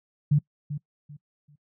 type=tone with echo; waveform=sine; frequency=146.83 Hz; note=D3; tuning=in tune; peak=-16 dBFS; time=0.31-0.39 s; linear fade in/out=10 ms; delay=390 ms; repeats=3; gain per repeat=-12 dB; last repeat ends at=1.56 s; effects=noise-tail reverb RT60 0.1 s tail -23 dB re dry